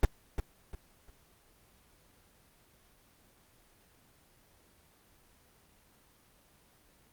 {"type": "noise with echo", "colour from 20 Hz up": "brown", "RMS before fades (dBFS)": -19, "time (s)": [0.03, 0.05], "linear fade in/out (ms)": 2, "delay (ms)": 350, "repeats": 3, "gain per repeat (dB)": -10, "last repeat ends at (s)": 1.1, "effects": ["pink hiss -64 dBFS RMS until 7.12 s", "Opus 24 kbps"]}